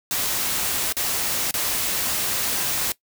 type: noise with dropouts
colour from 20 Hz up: white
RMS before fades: -24 dBFS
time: 0.11-2.92 s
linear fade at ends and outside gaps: 1 ms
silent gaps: 0.925-0.967 / 1.51-1.54 s
effects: noise-tail reverb RT60 0.1 s tail -19 dB re dry